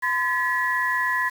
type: tone cluster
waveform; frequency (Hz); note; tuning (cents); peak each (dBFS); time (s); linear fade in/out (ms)
sine; 1018 / 1715 / 1931; C6 / A6 / B6; -48 / -45 / -39; -25; 0.02-1.3; 20
effects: 7-bit